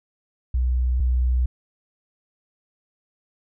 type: tone pair in turn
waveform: sine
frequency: 62.3 / 62.3 Hz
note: B1 / B1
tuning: +16 / +16 cents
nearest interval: unison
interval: 0 cents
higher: neither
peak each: -18 / -17 dBFS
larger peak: second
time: 0.54-1 / 1-1.46 s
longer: neither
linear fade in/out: 5 ms
effects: none